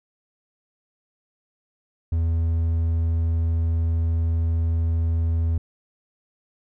triangle tone, 82.41 Hz, E2, in tune, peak -17 dBFS, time 2.12-5.58 s, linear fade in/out 5 ms, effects none

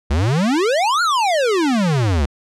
square exponential two-way sweep, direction up then down, 65.41 to 1460 to 65.41 Hz, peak -15 dBFS, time 0.1-2.26 s, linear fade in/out 10 ms, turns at 1.02 s, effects low-pass 7000 Hz 12 dB/octave

